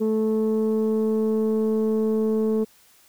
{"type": "tone pair together", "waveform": "sine", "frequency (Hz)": [218.4, 436.9], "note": ["A3", "A4"], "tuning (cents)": [-13, -12], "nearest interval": "octave", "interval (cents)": 1201, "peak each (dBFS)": -20, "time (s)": [0, 2.65], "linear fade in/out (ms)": 20, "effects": ["tanh soft clip ceiling -16 dBFS", "white hiss -56 dBFS RMS until 3.08 s"]}